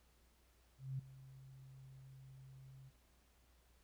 sine tone with ADSR envelope, 133 Hz, C3, 29 cents sharp, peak -38 dBFS, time 0.78-2.91 s, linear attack 210 ms, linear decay 6 ms, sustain -17 dB, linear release 34 ms, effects added 60 Hz sine -70 dBFS peak until 3.83 s + pink hiss -74 dBFS RMS until 3.83 s

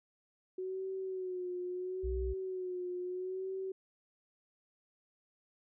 sine tone with vibrato, 370 Hz, F#4, in tune, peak -36 dBFS, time 0.58-3.72 s, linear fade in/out 5 ms, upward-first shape sine, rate 0.75 Hz, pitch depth 53 cents each way
sine tone, 61.74 Hz, B1, in tune, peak -34 dBFS, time 2.03-2.34 s, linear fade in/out 20 ms
effects none

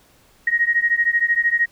sine beating tone pair, 1875 / 1888 Hz, A#6 / A#6, +10 / +22 cents, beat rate 13 Hz, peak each -18 / -19 dBFS, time 0.47-1.66 s, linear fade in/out 5 ms, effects pink hiss -55 dBFS RMS until 1.71 s

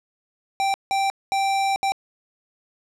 square tone bursts at uneven times, 783 Hz, G5, 2 cents flat, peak -20 dBFS, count 4, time 0.6-0.74 / 0.91-1.1 / 1.32-1.76 / 1.83-1.92 s, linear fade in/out 0 ms, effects low-pass 8000 Hz 12 dB/octave

